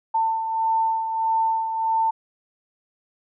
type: beating tone pair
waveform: sine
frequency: 895 / 896.6 Hz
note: A5 / A5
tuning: +29 / +32 cents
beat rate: 1.6 Hz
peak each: -20 / -29 dBFS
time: 0.14-2.11 s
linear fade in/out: 10 ms
effects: none